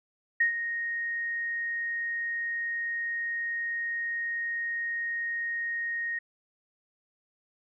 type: tone with ADSR envelope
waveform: sine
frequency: 1864.7 Hz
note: A#6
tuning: in tune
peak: -19 dBFS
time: 0.4-6.19 s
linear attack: 8 ms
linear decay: 110 ms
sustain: -10 dB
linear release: 7 ms
effects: none